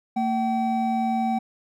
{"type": "tone pair together", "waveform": "triangle", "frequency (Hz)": [227.7, 765], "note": ["A#3", "G5"], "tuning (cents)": [-40, -42], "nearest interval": "octave + major sixth", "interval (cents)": 2098, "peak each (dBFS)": -22, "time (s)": [0.16, 1.39], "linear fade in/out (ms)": 10, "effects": []}